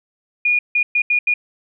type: tone bursts at uneven times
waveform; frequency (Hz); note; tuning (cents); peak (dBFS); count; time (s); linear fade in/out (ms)
sine; 2440; D#7; -34; -13; 5; 0.45-0.59 / 0.75-0.83 / 0.95-1.02 / 1.1-1.19 / 1.27-1.34; 5
effects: none